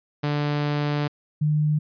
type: tone pair in turn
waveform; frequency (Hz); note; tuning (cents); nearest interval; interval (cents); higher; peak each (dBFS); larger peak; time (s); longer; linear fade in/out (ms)
sawtooth / sine; 146.83 / 151.22; D3 / D#3; 0 / -49; minor second; 51; second; -18; neither; 0.23-1.08 / 1.41-1.79; first; 10
effects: resampled to 11025 Hz